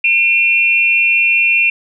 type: tone pair together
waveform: sine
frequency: 2405 / 2700 Hz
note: D7 / E7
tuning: +41 / +41 cents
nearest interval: major second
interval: 200 cents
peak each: -12 dBFS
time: 0.04-1.7 s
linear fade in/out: 5 ms
effects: none